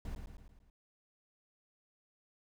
brown noise with echo, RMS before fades -40 dBFS, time 0.05-0.15 s, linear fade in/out 2 ms, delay 110 ms, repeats 5, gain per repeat -5 dB, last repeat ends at 0.7 s, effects none

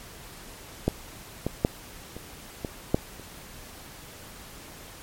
clicks, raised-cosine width 2 ms, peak -8 / -13 / -6 / -24 / -16 / -6 / -30 dBFS, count 7, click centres 0.88 / 1.466 / 1.649 / 2.166 / 2.648 / 2.945 / 3.197 s, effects pink hiss -45 dBFS RMS until 5.02 s + MP3 64 kbps

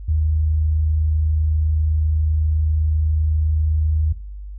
sine tone, 77.78 Hz, D#2, in tune, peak -15 dBFS, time 0.08-4.13 s, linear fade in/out 10 ms, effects noise-tail reverb RT60 0.6 s tail -21 dB re dry + added 50 Hz sine -30 dBFS peak until 4.58 s

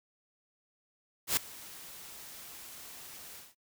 white noise with ADSR envelope, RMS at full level -26 dBFS, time 1.27-3.55 s, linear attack 100 ms, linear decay 3 ms, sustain -22 dB, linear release 190 ms, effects noise-tail reverb RT60 0.1 s tail -24 dB re dry

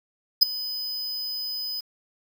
square tone with ADSR envelope, 5010 Hz, D#8, 11 cents sharp, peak -9 dBFS, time 0.41-1.81 s, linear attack 18 ms, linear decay 6 ms, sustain -20 dB, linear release 13 ms, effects 8-bit

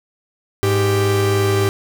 45% pulse tone pair together, 103.83 / 392 Hz, G#2 / G4, 0 / 0 cents, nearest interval octave + major seventh, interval 2300 cents, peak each -17 dBFS, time 0.63-1.69 s, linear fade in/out 0 ms, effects none

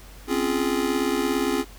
square chord, Db major seventh, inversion third, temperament just, 259.9 / 277.2 / 346.5 / 415.8 Hz, C4 / Db4 / F4 / Ab4, -11 / 0 / -14 / +2 cents, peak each -28 dBFS, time 0.27-1.65 s, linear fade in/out 50 ms, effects added 47 Hz sine -43 dBFS peak until 1.78 s + pink hiss -48 dBFS RMS until 1.78 s

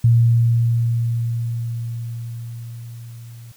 sine tone with level ramp, 116.9 Hz, A#2, 5 cents sharp, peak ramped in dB -9 to -36 dBFS, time 0.04-3.52 s, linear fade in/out 5 ms, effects white hiss -51 dBFS RMS until 3.56 s

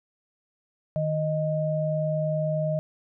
sine tone pair together, 154.9 / 622.3 Hz, D#3 / D#5, -7 / 0 cents, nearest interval 2 octaves, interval 2407 cents, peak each -26 dBFS, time 0.96-2.79 s, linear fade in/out 0 ms, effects none

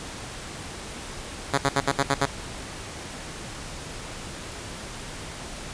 5% pulse tone bursts, 138.59 Hz, C#3, in tune, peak -8 dBFS, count 7, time 1.53-2.259 s, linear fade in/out 10 ms, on 51 ms, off 62 ms, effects pink hiss -37 dBFS RMS until 5.73 s + resampled to 22050 Hz

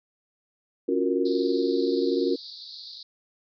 sine chord, Gb major seventh, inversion second, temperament equal, 277.2 / 349.2 / 370 / 466.2 Hz, Db4 / F4 / Gb4 / Bb4, 0 / 0 / 0 / 0 cents, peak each -27 dBFS, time 0.88-2.36 s, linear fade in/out 10 ms
pink band-pass noise, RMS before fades -42 dBFS, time 1.25-3.03 s, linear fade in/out 5 ms, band 3800 to 4900 Hz, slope 96 dB/octave
effects none

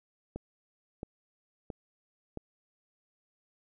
click train, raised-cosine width 2 ms, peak -24 dBFS, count 4, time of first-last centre 0.36-2.373 s, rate 1.49 Hz, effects none

